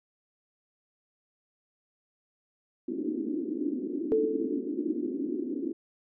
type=band-pass noise; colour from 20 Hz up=pink; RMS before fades=-32 dBFS; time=2.88-5.73 s; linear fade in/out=5 ms; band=260 to 350 Hz; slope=48 dB/octave
type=tone with exponential decay; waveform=sine; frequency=440 Hz; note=A4; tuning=in tune; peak=-20 dBFS; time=4.12-5 s; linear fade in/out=0 ms; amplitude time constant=190 ms
effects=none